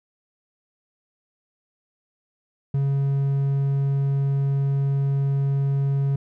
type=tone; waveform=triangle; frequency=138.5 Hz; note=C#3; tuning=1 cent flat; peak=-17 dBFS; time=2.74-6.16 s; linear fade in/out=5 ms; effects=none